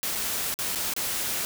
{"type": "noise with dropouts", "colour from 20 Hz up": "white", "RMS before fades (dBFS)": -29, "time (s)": [0.03, 1.45], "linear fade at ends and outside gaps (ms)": 0, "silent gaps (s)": [[0.152, 0.156], [0.541, 0.589], [0.75, 0.757], [0.937, 0.964]], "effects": []}